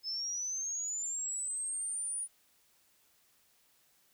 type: linear sweep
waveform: sine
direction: up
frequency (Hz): 5170 to 9680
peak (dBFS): -34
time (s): 0.03-2.28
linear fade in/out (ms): 50
effects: white hiss -69 dBFS RMS until 4.13 s